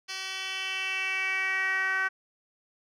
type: tone with band-pass filter sweep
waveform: 10% pulse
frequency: 380.7 Hz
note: F#4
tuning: 49 cents sharp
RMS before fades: -30 dBFS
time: 0.08-2.09 s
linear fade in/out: 20 ms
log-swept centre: 4000 to 1600 Hz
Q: 4.1
effects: none